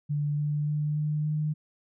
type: tone with pitch steps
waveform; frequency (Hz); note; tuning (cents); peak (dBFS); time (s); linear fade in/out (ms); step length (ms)
sine; 146.83 / 148.19 / 149.57 / 150.96 / 152.36; D3 / D3 / D3 / D3 / D#3; 0 / +16 / +32 / +48 / -36; -25; 0.09-1.54; 20; 290
effects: none